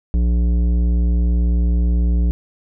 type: tone with tanh clipping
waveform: sine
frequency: 59.1 Hz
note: A#1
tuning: 24 cents sharp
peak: -15 dBFS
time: 0.14-2.31 s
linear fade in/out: 0 ms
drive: 12 dB
effects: none